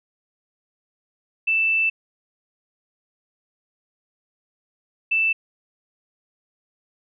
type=tone bursts at uneven times; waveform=sine; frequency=2651 Hz; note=E7; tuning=9 cents sharp; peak=-17 dBFS; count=2; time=1.47-1.9 / 5.11-5.33 s; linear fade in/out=10 ms; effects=none